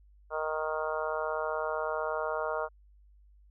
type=harmonic tone; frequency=155.9 Hz; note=D#3; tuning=4 cents sharp; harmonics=3 / 4 / 5 / 6 / 7 / 8 / 9; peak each=-36 / -34 / -41 / -39 / -39 / -40 / -39 dBFS; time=0.3-2.69 s; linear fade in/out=50 ms; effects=added 50 Hz sine -56 dBFS peak until 3.5 s